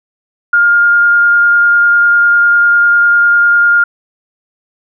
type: tone with vibrato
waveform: sine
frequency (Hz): 1411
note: F6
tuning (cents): +17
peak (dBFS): -5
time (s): 0.53-3.84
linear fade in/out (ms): 5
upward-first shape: triangle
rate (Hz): 10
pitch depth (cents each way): 9
effects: none